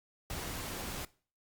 pink noise, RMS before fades -40 dBFS, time 0.3-1.05 s, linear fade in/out 2 ms, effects noise-tail reverb RT60 0.4 s tail -20 dB re dry + Opus 48 kbps

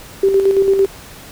sine tone with tremolo, 390.4 Hz, G4, 7 cents flat, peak -8 dBFS, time 0.23-0.86 s, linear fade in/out 5 ms, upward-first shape square, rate 8.9 Hz, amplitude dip 45%, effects pink hiss -37 dBFS RMS until 1.31 s

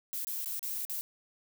violet noise with dropouts, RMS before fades -36 dBFS, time 0.13-1.01 s, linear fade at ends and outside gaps 0 ms, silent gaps 0.247-0.27 / 0.446-0.459 / 0.593-0.629 / 0.851-0.897 s, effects none

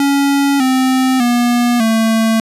square tone with pitch steps, 280 / 259.7 / 241 / 223.5 Hz, C#4 / C4 / B3 / A3, +18 / -13 / -42 / +27 cents, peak -11 dBFS, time 0-2.4 s, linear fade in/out 2 ms, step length 600 ms, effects resampled to 32000 Hz

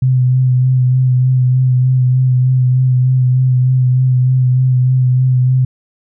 sine tone with vibrato, 127.8 Hz, C3, 40 cents flat, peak -8 dBFS, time 0.02-5.65 s, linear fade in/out 5 ms, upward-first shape sine, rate 3.3 Hz, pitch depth 24 cents each way, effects none

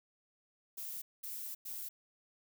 violet noise bursts at uneven times, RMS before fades -43 dBFS, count 3, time 0.77-1.02 / 1.23-1.55 / 1.65-1.89 s, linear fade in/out 10 ms, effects none

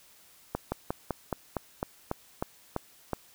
slowing click train, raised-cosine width 1 ms, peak -15 dBFS, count 11, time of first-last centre 0.55-3.133 s, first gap 170 ms, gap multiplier 1.09, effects white hiss -58 dBFS RMS until 3.34 s

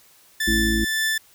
sawtooth tone with tremolo, 1760 Hz, A6, in tune, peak -16 dBFS, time 0.4-1.18 s, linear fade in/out 5 ms, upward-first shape triangle, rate 1.9 Hz, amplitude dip 45%
harmonic tone, 55.1 Hz, A1, 3 cents sharp, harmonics 1 / 2 / 4 / 5 / 6, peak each -24 / -36 / -24 / -36 / -24 dBFS, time 0.47-0.85 s, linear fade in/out 10 ms
effects white hiss -54 dBFS RMS until 1.34 s

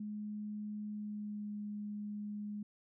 sine tone with pitch glide, 210 to 207.9 Hz, G#3 to G#3, +19 to +2 cents, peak -39 dBFS, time 0-2.63 s, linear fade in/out 5 ms, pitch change -17 cents, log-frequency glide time 0.92-1.53 s, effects none

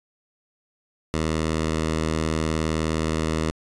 10% pulse tone, 79.3 Hz, D#2, 33 cents sharp, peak -14 dBFS, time 1.14-3.51 s, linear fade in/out 0 ms, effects resampled to 22050 Hz

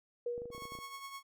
sine tone with exponential decay, 480 Hz, B4, 49 cents flat, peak -32 dBFS, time 0.26-1 s, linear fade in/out 5 ms, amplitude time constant 160 ms
clicks, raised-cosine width 2 ms, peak -37 dBFS, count 11, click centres 0.379 / 0.419 / 0.456 / 0.503 / 0.549 / 0.58 / 0.622 / 0.654 / 0.721 / 0.752 / 0.788 s
sawtooth tone with tremolo, 1100 Hz, C#6, 14 cents flat, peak -38 dBFS, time 0.51-1.23 s, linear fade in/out 50 ms, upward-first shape triangle, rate 9.7 Hz, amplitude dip 60%
effects none

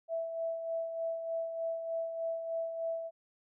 sine tone with tremolo, 659.3 Hz, E5, in tune, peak -31 dBFS, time 0.08-3.11 s, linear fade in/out 50 ms, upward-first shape sine, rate 3.3 Hz, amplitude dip 50%, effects none

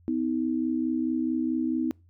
sine tone pair together, 253.1 / 317.7 Hz, B3 / D#4, +43 / +36 cents, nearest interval major third, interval 393 cents, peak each -27 dBFS, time 0.08-1.91 s, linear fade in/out 0 ms, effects noise-tail reverb RT60 0.3 s tail -26 dB re dry + added 87 Hz sine -55 dBFS peak until 2.09 s

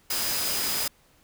sine tone in noise, 4978 Hz, D#8, in tune, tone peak -33 dBFS, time 0.1-0.88 s, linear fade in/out 5 ms, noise white, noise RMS -28 dBFS, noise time 0.1-0.88 s, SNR -8 dB, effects pink hiss -61 dBFS RMS until 1.23 s

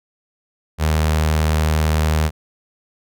sawtooth tone with notch filter, 77.78 Hz, D#2, in tune, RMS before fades -17 dBFS, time 0.78-2.31 s, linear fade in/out 50 ms, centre 300 Hz, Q 1.7, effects none

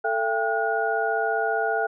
sine tone cluster, 443.3 / 675 / 790 / 1445 Hz, A4 / E5 / G5 / F#6, +13 / +41 / +13 / -41 cents, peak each -27 dBFS, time 0.04-1.87 s, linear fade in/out 10 ms, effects none

